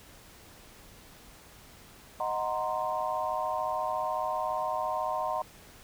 sine chord, C half-diminished seventh, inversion first, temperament equal, 622.3 / 740 / 932.3 / 1046.5 Hz, Eb5 / Gb5 / Bb5 / C6, 0 / 0 / 0 / 0 cents, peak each -34 dBFS, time 2.2-5.42 s, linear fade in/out 2 ms, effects pink hiss -53 dBFS RMS until 5.83 s

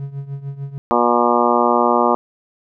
triangle tone with tremolo, 139.2 Hz, C#3, 8 cents sharp, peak -20 dBFS, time 0-0.78 s, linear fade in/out 0 ms, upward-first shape triangle, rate 6.7 Hz, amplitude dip 85%
harmonic tone, 120 Hz, B2, 49 cents flat, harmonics 2 / 3 / 4 / 5 / 6 / 7 / 8 / 9 / 10, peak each -21 / -21 / -21 / -21 / -21 / -21 / -21 / -21 / -21 dBFS, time 0.91-2.15 s, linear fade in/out 0 ms
effects none

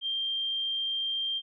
sine tone, 3177 Hz, G7, 23 cents sharp, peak -28 dBFS, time 0.01-1.42 s, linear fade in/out 50 ms, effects none

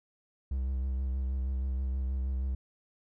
triangle tone with vibrato, 65.41 Hz, C2, in tune, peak -27 dBFS, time 0.51-2.55 s, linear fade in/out 5 ms, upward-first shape sine, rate 6.3 Hz, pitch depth 36 cents each way, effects none

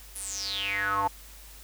square tone with band-pass filter sweep, 99 Hz, G2, 18 cents sharp, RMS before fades -30 dBFS, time 0.15-1.08 s, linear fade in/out 10 ms, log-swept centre 11000 to 840 Hz, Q 9.4, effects added 50 Hz sine -48 dBFS peak until 1.63 s + white hiss -50 dBFS RMS until 1.63 s

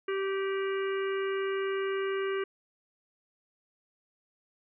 harmonic tone with a mistuned harmonic, 389.1 Hz, G4, 13 cents flat, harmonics 1 / 3 / 4 / 5 / 6 / 7, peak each -29 / -39 / -41 / -43 / -45 / -46 dBFS, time 0.08-2.44 s, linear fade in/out 5 ms, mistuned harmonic 7, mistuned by +76 cents, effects none

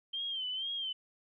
sine tone with vibrato, 3131 Hz, G7, 3 cents flat, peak -34 dBFS, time 0.13-0.93 s, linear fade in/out 10 ms, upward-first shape sine, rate 2.1 Hz, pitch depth 82 cents each way, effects none

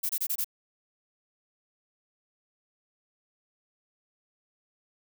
violet noise bursts, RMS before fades -29 dBFS, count 5, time 0.03-0.445 s, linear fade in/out 10 ms, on 63 ms, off 25 ms, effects none

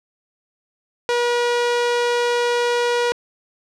sawtooth tone, 481 Hz, B4, 46 cents flat, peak -13 dBFS, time 1.09-3.12 s, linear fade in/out 0 ms, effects low-pass 6000 Hz 12 dB/octave

